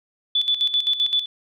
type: tone with tremolo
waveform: sine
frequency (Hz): 3470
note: A7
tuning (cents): -25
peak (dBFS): -16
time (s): 0.35-1.26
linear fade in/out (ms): 5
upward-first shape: square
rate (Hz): 7.7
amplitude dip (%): 70
effects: none